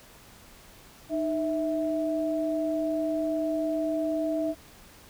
sine tone pair together, 308.6 / 654 Hz, D#4 / E5, -14 / -14 cents, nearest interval octave + minor second, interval 1300 cents, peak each -28 dBFS, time 1.09-4.55 s, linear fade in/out 50 ms, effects pink hiss -52 dBFS RMS until 5.09 s

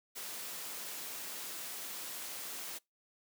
white noise, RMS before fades -43 dBFS, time 0.15-2.79 s, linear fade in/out 20 ms, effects noise-tail reverb RT60 0.2 s tail -25 dB re dry + high-pass 200 Hz 12 dB/octave

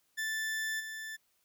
40% pulse tone with level steps, 1760 Hz, A6, in tune, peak -32 / -39 dBFS, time 0.17-1.17 s, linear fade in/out 20 ms, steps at 0.79 s, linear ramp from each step 20 ms, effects white hiss -74 dBFS RMS until 1.44 s

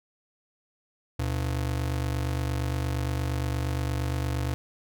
square ring-modulated tone, 98.3 Hz, G2, 5 cents sharp, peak -24 dBFS, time 1.19-4.54 s, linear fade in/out 0 ms, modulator 24.3 Hz, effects none

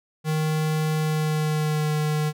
square tone with pitch glide, 155.56 to 152.27 Hz, D#3 to D#3, 0 to -37 cents, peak -22 dBFS, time 0.24-2.33 s, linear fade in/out 50 ms, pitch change -37 cents, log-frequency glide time 0.97-1.92 s, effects none

